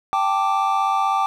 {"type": "chord", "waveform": "triangle", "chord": "G suspended second", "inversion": "none", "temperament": "equal", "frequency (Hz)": [784, 880, 1174.7], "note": ["G5", "A5", "D6"], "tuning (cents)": [0, 0, 0], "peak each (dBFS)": [-19, -22, -19], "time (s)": [0.13, 1.26], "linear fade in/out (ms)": 0, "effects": []}